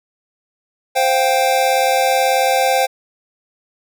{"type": "chord", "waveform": "square", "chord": "C suspended fourth", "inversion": "none", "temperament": "equal with one note detuned", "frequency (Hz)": [523.3, 705.8, 784], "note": ["C5", "F5", "G5"], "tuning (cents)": [0, 18, 0], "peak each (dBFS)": [-18, -20, -17], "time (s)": [0.95, 2.87], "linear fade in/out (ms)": 20, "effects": []}